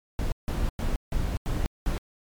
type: noise bursts at uneven times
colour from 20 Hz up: brown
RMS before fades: -26 dBFS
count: 6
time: 0.19-0.32 / 0.48-0.69 / 0.79-0.96 / 1.12-1.37 / 1.46-1.66 / 1.86-1.98 s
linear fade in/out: 0 ms
effects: MP3 96 kbps